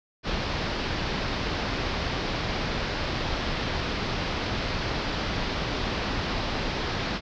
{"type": "low-pass noise", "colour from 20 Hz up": "pink", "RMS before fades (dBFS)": -29, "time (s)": [0.23, 7.21], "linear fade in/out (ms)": 50, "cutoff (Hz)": 5200, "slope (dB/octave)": 48, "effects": []}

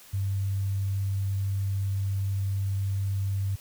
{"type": "tone", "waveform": "sine", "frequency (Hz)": 98, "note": "G2", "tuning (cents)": 0, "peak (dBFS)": -25, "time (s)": [0.13, 3.56], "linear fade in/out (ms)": 10, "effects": ["white hiss -51 dBFS RMS until 3.6 s"]}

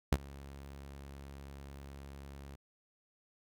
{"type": "tone with ADSR envelope", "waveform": "sawtooth", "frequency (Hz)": 69.3, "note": "C#2", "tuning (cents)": 0, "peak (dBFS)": -20, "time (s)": [0.12, 2.56], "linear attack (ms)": 6, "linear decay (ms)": 44, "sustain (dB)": -23, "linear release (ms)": 13, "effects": []}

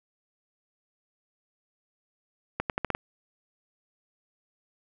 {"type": "accelerating click train", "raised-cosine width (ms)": 0.5, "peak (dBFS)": -12, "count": 6, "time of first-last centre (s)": [2.6, 2.949], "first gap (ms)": 98, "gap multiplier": 0.83, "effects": []}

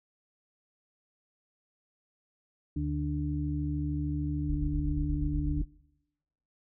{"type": "harmonic tone", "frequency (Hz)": 73.42, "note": "D2", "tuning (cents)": 0, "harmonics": [1, 2, 4], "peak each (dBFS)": [-33, -33, -33], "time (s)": [2.76, 5.62], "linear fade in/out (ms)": 5}
{"type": "tone bursts", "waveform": "sine", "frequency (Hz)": 43.65, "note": "F1", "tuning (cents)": 0, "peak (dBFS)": -28, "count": 10, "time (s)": [4.48, 5.653], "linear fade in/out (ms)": 20, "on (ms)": 93, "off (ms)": 27}
{"effects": ["noise-tail reverb RT60 1.0 s tail -24 dB re dry"]}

